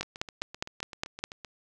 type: two click trains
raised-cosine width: 0.2 ms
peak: -24 / -12 dBFS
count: 12 / 7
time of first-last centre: 0.03-1.448 / 0.01-1.24 s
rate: 7.76 / 4.88 Hz
effects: none